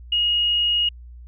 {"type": "tone", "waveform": "sine", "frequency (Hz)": 2876, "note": "F#7", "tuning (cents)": -50, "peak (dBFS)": -17, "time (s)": [0.12, 0.89], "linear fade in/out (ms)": 5, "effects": ["added 60 Hz sine -38 dBFS peak until 1.27 s"]}